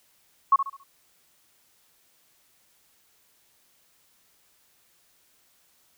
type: tone with echo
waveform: sine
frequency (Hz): 1100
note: C#6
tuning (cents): -14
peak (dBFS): -13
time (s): 0.52-0.56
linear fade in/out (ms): 5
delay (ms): 69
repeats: 4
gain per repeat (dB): -9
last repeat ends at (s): 0.836
effects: white hiss -64 dBFS RMS until 5.97 s